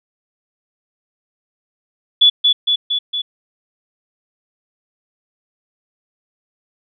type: tone with echo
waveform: sine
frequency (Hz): 3433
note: A7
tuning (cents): -43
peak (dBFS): -6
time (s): 2.21-2.3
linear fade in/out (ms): 10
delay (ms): 230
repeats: 4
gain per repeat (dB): -3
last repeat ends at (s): 3.22
effects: none